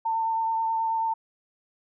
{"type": "tone with vibrato", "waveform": "sine", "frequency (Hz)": 900, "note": "A5", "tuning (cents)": 39, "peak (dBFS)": -23, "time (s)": [0.05, 1.14], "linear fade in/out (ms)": 10, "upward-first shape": "sine", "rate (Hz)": 9.3, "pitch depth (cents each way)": 15, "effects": []}